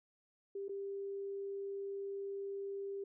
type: tone with dropouts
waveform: sine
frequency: 396 Hz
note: G4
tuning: 18 cents sharp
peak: -39 dBFS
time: 0.55-3.04 s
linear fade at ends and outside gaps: 5 ms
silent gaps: 0.683-0.692 s
effects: none